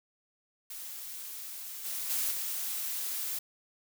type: noise with level steps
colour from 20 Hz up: blue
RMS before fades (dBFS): -42 / -36 / -31 / -35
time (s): 0.7-3.39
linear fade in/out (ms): 5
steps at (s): 1.84 / 2.09 / 2.3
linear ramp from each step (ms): 20
effects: none